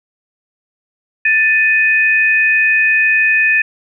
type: tone pair together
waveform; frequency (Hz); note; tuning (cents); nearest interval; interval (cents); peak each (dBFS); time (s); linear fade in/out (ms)
sine; 1767 / 2499; A6 / D#7; +7 / +7; tritone; 600; -12; 1.25-3.62; 5
effects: none